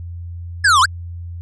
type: exponential two-way sweep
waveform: square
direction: down then up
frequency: 1750 to 987.8 to 1750 Hz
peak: -10 dBFS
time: 0.64-0.86 s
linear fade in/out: 10 ms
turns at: 0.81 s
effects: added 86 Hz sine -27 dBFS peak until 1.41 s + resampled to 22050 Hz